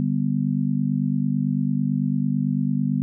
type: chord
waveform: sine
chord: G major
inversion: second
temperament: just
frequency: 147 / 196 / 245 Hz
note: D3 / G3 / B3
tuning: +2 / 0 / -14 cents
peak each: -24 dBFS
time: 0-3.02 s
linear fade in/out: 0 ms
effects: none